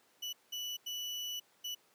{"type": "tone bursts at uneven times", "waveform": "35% pulse", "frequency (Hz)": 2960, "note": "F#7", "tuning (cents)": 0, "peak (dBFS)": -36, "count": 4, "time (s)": [[0.22, 0.33], [0.52, 0.77], [0.86, 1.4], [1.64, 1.75]], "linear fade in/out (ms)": 10, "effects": ["pink hiss -68 dBFS RMS until 1.94 s", "high-pass 300 Hz 12 dB/octave"]}